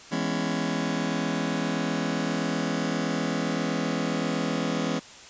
sawtooth chord, C# minor seventh, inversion first, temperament just, 166.31 / 207.9 / 249.5 / 277.2 Hz, E3 / G#3 / B3 / C#4, +16 / +2 / +18 / 0 cents, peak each -27 dBFS, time 0.11-5 s, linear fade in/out 20 ms, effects white hiss -46 dBFS RMS until 5.29 s + resampled to 16000 Hz

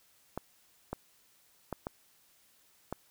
clicks, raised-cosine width 1 ms, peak -21 dBFS, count 5, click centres 0.376 / 0.93 / 1.727 / 1.869 / 2.926 s, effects white hiss -66 dBFS RMS until 3.1 s

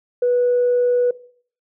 sine tone, 490.1 Hz, B4, 13 cents flat, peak -13 dBFS, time 0.22-1.11 s, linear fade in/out 5 ms, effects noise-tail reverb RT60 0.5 s tail -18 dB re dry + tanh soft clip ceiling -10 dBFS

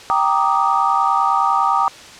sine chord, Eb major seventh, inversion first, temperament equal, 784 / 932.3 / 1174.7 / 1244.5 Hz, G5 / Bb5 / D6 / Eb6, 0 / 0 / 0 / 0 cents, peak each -19 dBFS, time 0.1-1.88 s, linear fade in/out 0 ms, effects white hiss -38 dBFS RMS until 2.19 s + low-pass 6000 Hz 12 dB/octave

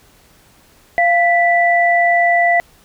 sine tone pair together, 693 / 1975 Hz, F5 / B6, -14 / 0 cents, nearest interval octave + tritone, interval 1814 cents, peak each -12 / -14 dBFS, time 0.98-2.6 s, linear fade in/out 0 ms, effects pink hiss -50 dBFS RMS until 2.84 s

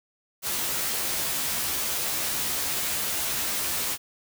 white noise with comb filter, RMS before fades -28 dBFS, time 0.42-3.98 s, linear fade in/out 50 ms, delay 14 ms, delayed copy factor +0.9, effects none

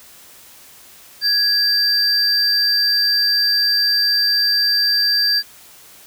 triangle tone pair together, 1661.2 / 4696 Hz, G#6 / D8, 0 / -1 cents, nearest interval octave + tritone, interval 1799 cents, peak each -21 / -13 dBFS, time 1.21-5.43 s, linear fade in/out 50 ms, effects white hiss -44 dBFS RMS until 6.06 s

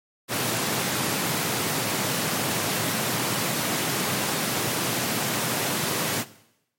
pink high-pass noise, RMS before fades -26 dBFS, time 0.28-6.25 s, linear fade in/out 50 ms, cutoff 110 Hz, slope 48 dB/octave, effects noise-tail reverb RT60 0.8 s tail -17 dB re dry + MP3 64 kbps

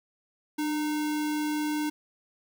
sine tone with sample-and-hold, 300 Hz, D4, 37 cents sharp, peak -26 dBFS, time 0.58-1.9 s, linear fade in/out 10 ms, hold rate 1225 Hz, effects none

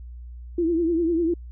sine tone with vibrato, 334.8 Hz, E4, 27 cents sharp, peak -19 dBFS, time 0.58-1.34 s, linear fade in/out 5 ms, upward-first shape triangle, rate 10 Hz, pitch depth 98 cents each way, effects added 60 Hz sine -36 dBFS peak until 1.51 s

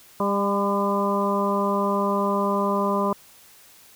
harmonic tone with a mistuned harmonic, 200 Hz, G3, 35 cents sharp, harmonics 1 / 2 / 3 / 4 / 5 / 6, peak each -25 / -27 / -27 / -36 / -25 / -30 dBFS, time 0.2-3.13 s, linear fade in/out 2 ms, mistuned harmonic 5, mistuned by +20 cents, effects white hiss -51 dBFS RMS until 3.95 s

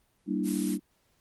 sine chord, E half-diminished seventh, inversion first, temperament equal with one note detuned, 193.97 / 233.1 / 293.7 / 329.6 Hz, G3 / Bb3 / D4 / E4, -18 / 0 / 0 / 0 cents, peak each -31 / -33 / -31 / -35 dBFS, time 0.26-0.8 s, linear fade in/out 50 ms
blue noise, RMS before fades -36 dBFS, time 0.43-0.78 s, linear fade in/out 50 ms
effects pink hiss -70 dBFS RMS until 1.2 s + Opus 32 kbps

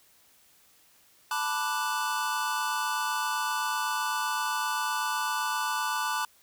square chord, B minor seventh, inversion third, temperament equal, 880 / 987.8 / 1174.7 / 1480 Hz, A5 / B5 / D6 / F#6, 0 / 0 / 0 / 0 cents, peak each -34 dBFS, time 1.31-6.25 s, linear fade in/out 2 ms, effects white hiss -61 dBFS RMS until 6.42 s

